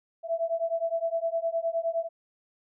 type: beating tone pair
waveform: sine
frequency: 659.3 / 669 Hz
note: E5 / E5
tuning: 0 / +25 cents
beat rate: 9.7 Hz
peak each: -29 dBFS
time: 0.23-2.09 s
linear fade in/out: 50 ms
effects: none